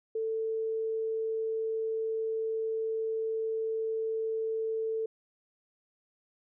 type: tone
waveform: sine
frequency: 444.4 Hz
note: A4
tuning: 17 cents sharp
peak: -29 dBFS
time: 0.15-5.06 s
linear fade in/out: 5 ms
effects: none